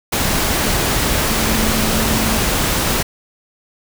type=tone in noise; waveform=sine; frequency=220 Hz; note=A3; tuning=in tune; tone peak=-21 dBFS; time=1.3-2.38 s; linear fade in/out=10 ms; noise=pink; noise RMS=-17 dBFS; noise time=0.12-3.03 s; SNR=-7 dB; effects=none